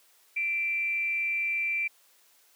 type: tone with frequency modulation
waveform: sine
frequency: 2349 Hz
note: D7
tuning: in tune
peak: -26 dBFS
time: 0.36-1.88 s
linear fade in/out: 10 ms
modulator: 321 Hz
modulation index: 0.21
effects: white hiss -62 dBFS RMS until 2.55 s + high-pass 400 Hz 12 dB/octave